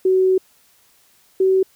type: tone pair in turn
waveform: sine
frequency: 375.1 / 379.5 Hz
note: F#4 / F#4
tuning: +24 / +44 cents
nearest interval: unison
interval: 20 cents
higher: second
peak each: -12 dBFS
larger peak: neither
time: 0.05-0.38 / 1.4-1.63 s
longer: first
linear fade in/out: 5 ms
effects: white hiss -56 dBFS RMS until 1.75 s